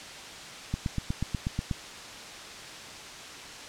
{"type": "click train", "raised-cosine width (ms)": 5, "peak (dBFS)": -16, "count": 9, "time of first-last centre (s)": [0.74, 1.712], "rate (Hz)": 8.23, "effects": ["white hiss -42 dBFS RMS until 3.68 s", "low-pass 6000 Hz 12 dB/octave"]}